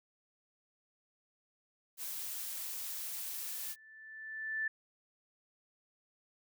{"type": "noise", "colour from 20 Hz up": "blue", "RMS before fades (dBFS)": -41, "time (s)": [1.97, 3.76], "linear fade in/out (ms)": 50}
{"type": "tone with exponential growth", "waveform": "sine", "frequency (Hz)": 1760, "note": "A6", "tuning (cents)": 0, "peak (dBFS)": -31, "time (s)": [3.3, 4.68], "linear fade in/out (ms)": 5, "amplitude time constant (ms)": 300}
{"effects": []}